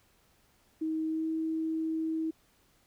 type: tone with pitch glide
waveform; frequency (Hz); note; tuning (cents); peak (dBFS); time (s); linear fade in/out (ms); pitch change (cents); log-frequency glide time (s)
sine; 316.9 to 320.4; D#4 to E4; +32 to -49; -29; 0.81-2.31; 10; +19; 1.07-1.27
effects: pink hiss -67 dBFS RMS until 2.86 s